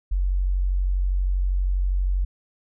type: tone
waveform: sine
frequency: 46.25 Hz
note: F#1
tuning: in tune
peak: -19 dBFS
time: 0.11-2.25 s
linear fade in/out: 10 ms
effects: none